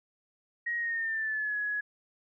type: tone with pitch glide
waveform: sine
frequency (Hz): 1888 to 1682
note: A#6 to G#6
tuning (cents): +22 to +22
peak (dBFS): -29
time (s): 0.66-1.81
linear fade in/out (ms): 10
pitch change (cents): -200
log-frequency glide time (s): 0.77-1.57
effects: none